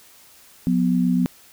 sine tone pair together, 180 / 247.8 Hz, F#3 / B3, -47 / +6 cents, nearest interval tritone, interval 553 cents, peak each -19 dBFS, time 0.67-1.26 s, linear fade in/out 0 ms, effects white hiss -50 dBFS RMS until 1.52 s

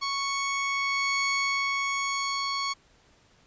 sawtooth tone pair together, 1108.7 / 2217 Hz, C#6 / C#7, 0 / 0 cents, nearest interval octave, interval 1200 cents, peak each -25 dBFS, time 0.01-2.74 s, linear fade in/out 20 ms, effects pink hiss -61 dBFS RMS until 3.46 s + resampled to 16000 Hz

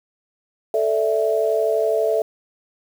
sine chord, A suspended fourth, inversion none, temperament equal, 440 / 587.3 / 659.3 Hz, A4 / D5 / E5, 0 / 0 / 0 cents, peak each -20 / -24 / -20 dBFS, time 0.74-2.22 s, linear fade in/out 2 ms, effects 7-bit

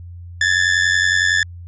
40% pulse ring-modulated tone, 1743 Hz, A6, 17 cents flat, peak -10 dBFS, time 0.41-1.43 s, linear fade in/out 2 ms, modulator 45.4 Hz, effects added 87 Hz sine -32 dBFS peak until 1.67 s + resampled to 16000 Hz

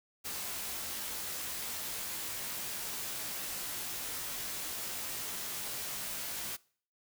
white noise with comb filter, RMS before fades -39 dBFS, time 0.24-6.57 s, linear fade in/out 20 ms, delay 18 ms, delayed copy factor -0.6, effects noise-tail reverb RT60 0.5 s tail -23 dB re dry

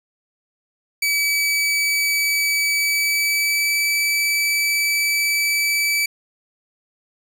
sawtooth tone with pitch glide, 2291 to 2306 Hz, D7 to D7, -44 to -32 cents, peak -14 dBFS, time 1.02-6.06 s, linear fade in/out 5 ms, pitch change +12 cents, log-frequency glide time 2.76-3.76 s, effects none

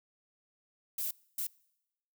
violet noise bursts at uneven times, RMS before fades -35 dBFS, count 2, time 0.98-1.11 / 1.38-1.47 s, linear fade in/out 5 ms, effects noise-tail reverb RT60 0.9 s tail -25 dB re dry

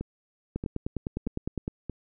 two click trains, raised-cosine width 3 ms, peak -17 / -20 dBFS, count 12 / 4, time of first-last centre 0.56-1.679 / 0.01-1.897 s, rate 9.83 / 1.59 Hz, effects none

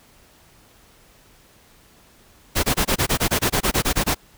pink noise bursts, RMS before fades -19 dBFS, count 15, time 2.55-4.148 s, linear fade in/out 20 ms, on 86 ms, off 22 ms, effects pink hiss -53 dBFS RMS until 4.37 s

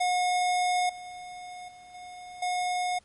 square tone with level steps, 723 Hz, F#5, 40 cents flat, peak -24 / -40 / -48 / -42 / -27 dBFS, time 0-2.99 s, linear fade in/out 10 ms, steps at 0.89 / 1.68 / 1.94 / 2.42 s, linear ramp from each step 5 ms, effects pink hiss -63 dBFS RMS until 3.04 s + MP3 48 kbps

